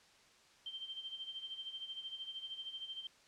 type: tone with tremolo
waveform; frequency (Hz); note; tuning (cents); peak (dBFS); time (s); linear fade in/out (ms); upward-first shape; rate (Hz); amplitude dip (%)
sine; 3136; G7; 0; -40; 0.66-3.07; 2; sine; 13; 70
effects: white hiss -65 dBFS RMS until 3.27 s + low-pass 6000 Hz 12 dB/octave